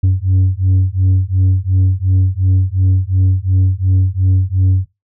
sine beating tone pair, 92.5 / 95.3 Hz, F#2 / G2, 0 / -48 cents, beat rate 2.8 Hz, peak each -11 dBFS, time 0.03-4.86 s, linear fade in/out 10 ms, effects noise-tail reverb RT60 0.2 s tail -17 dB re dry + tanh soft clip ceiling -7 dBFS

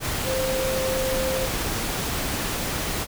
sine tone in noise, 523.3 Hz, C5, in tune, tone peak -24 dBFS, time 0.24-1.49 s, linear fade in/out 50 ms, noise pink, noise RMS -27 dBFS, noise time 0-3.07 s, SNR 0 dB, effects none

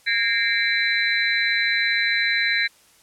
sine tone cluster, 1624 / 1837 / 2099 / 2314 / 3996 Hz, G#6 / A#6 / C7 / D7 / B7, -39 / -26 / +5 / -26 / +20 cents, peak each -25 dBFS, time 0.06-2.68 s, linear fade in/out 20 ms, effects white hiss -55 dBFS RMS until 3.02 s + low-pass 11000 Hz 12 dB/octave

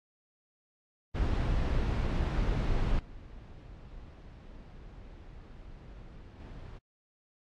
brown noise with level steps, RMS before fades -29 / -48 / -44 dBFS, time 1.14-6.79 s, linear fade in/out 20 ms, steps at 2.99 / 6.4 s, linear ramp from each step 2 ms, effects low-pass 4000 Hz 12 dB/octave + AAC 64 kbps

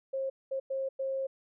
sine tone bursts at uneven times, 536 Hz, C5, 42 cents sharp, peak -30 dBFS, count 4, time 0.13-0.3 / 0.51-0.6 / 0.7-0.89 / 0.99-1.27 s, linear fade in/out 10 ms, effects none

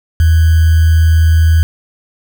sine tone with sample-and-hold, 80.9 Hz, E2, 32 cents flat, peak -5 dBFS, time 0.2-1.63 s, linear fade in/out 0 ms, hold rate 1575 Hz, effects none

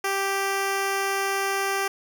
10% pulse tone, 392 Hz, G4, in tune, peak -15 dBFS, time 0.04-1.88 s, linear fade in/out 5 ms, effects none

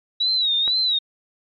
sine tone with vibrato, 3855 Hz, B7, 43 cents flat, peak -17 dBFS, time 0.2-0.99 s, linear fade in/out 10 ms, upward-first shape sine, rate 2.1 Hz, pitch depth 110 cents each way
click, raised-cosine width 0.5 ms, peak -18 dBFS, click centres 0.678 s
effects MP3 48 kbps

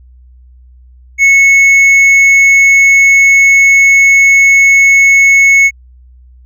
sine tone with hard clipping, 2200 Hz, C#7, 14 cents flat, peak -4 dBFS, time 1.18-5.71 s, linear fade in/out 50 ms, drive 4 dB, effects added 62 Hz sine -36 dBFS peak until 6.45 s

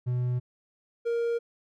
triangle tone pair in turn, 123.9 / 467.8 Hz, B2 / A#4, +6 / +6 cents, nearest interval octave + major seventh, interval 2300 cents, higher second, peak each -23 dBFS, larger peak neither, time 0.06-0.4 / 1.05-1.39 s, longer neither, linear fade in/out 20 ms, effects none

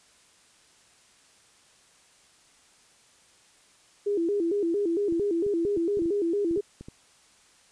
sine tone with vibrato, 370 Hz, F#4, in tune, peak -23 dBFS, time 4.06-6.61 s, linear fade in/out 10 ms, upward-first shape square, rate 4.4 Hz, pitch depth 170 cents each way
clicks, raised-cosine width 3 ms, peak -28 dBFS, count 12, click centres 5.124 / 5.197 / 5.465 / 5.651 / 5.774 / 5.972 / 6.02 / 6.058 / 6.511 / 6.575 / 6.81 / 6.885 s
effects white hiss -59 dBFS RMS until 7.71 s + resampled to 22050 Hz

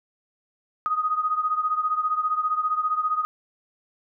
sine beating tone pair, 1244.5 / 1259.5 Hz, D#6 / D#6, 0 / +21 cents, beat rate 15 Hz, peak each -23 / -27 dBFS, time 0.86-3.25 s, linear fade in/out 0 ms, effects none

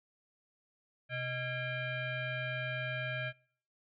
sine tone with frequency modulation, 880 Hz, A5, in tune, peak -34 dBFS, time 1.09-3.33 s, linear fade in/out 50 ms, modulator 752 Hz, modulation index 2.4, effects noise-tail reverb RT60 0.6 s tail -26 dB re dry

